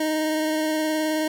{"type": "tone with vibrato", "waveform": "25% pulse", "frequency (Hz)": 311.1, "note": "D#4", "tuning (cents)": 0, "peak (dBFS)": -18, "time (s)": [0, 1.28], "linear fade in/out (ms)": 5, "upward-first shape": "sine", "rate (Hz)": 19, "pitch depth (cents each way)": 16, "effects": []}